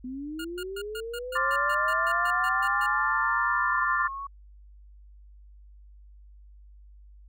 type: linear sweep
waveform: sine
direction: up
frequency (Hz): 246.8 to 1119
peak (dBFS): -33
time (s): 0.04-4.27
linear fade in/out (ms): 5
type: tone bursts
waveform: 25% pulse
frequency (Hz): 1422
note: F6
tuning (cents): +31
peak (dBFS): -32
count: 14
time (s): 0.39-2.864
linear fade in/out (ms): 5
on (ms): 56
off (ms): 130
type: chord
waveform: sine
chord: D minor seventh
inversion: third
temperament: equal with one note detuned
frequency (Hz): 1046.5 / 1174.7 / 1396.9 / 1771.2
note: C6 / D6 / F6 / A6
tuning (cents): 0 / 0 / 0 / +11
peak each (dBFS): -30 / -28 / -29 / -28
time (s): 1.35-4.08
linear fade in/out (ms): 10
effects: added 50 Hz sine -48 dBFS peak until 7.28 s